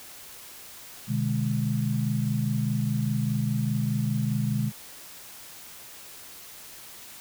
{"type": "chord", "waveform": "sine", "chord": "G# diminished", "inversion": "first", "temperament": "just", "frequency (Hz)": [124.59, 149.51, 207.7], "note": ["B2", "D3", "G#3"], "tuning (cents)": [16, 31, 0], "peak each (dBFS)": [-27, -29, -28], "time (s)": [1.07, 4.72], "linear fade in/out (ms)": 50, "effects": ["white hiss -45 dBFS RMS until 7.2 s"]}